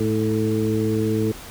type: harmonic tone with a mistuned harmonic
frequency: 108.5 Hz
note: A2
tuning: 24 cents flat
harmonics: 1 / 2 / 3 / 4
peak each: -24 / -24 / -24 / -24 dBFS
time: 0-1.32 s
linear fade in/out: 5 ms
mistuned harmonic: 4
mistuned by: +20 cents
effects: pink hiss -39 dBFS RMS until 1.5 s